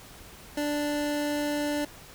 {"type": "tone", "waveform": "25% pulse", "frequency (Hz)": 293.7, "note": "D4", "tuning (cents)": 0, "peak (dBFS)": -23, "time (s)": [0.57, 1.85], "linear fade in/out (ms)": 5, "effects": ["pink hiss -48 dBFS RMS until 2.14 s"]}